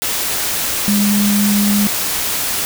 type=tone in noise; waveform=sine; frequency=204.7 Hz; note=G#3; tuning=25 cents flat; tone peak=-12 dBFS; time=0.88-1.87 s; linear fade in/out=0 ms; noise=white; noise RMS=-19 dBFS; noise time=0.02-2.65 s; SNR=+4 dB; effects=none